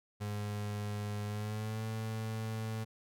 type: tone with pitch glide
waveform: 35% pulse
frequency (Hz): 103.83 to 110.64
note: G#2 to A2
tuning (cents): 0 to +10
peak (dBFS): -34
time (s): 0.2-2.85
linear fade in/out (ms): 20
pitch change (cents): +110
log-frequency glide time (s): 1.26-1.84
effects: none